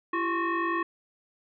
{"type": "tone with frequency modulation", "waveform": "sine", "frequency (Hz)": 387.5, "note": "G4", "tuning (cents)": -20, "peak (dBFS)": -25, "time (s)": [0.13, 0.83], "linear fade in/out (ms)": 5, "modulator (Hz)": 725, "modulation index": 2.1, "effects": []}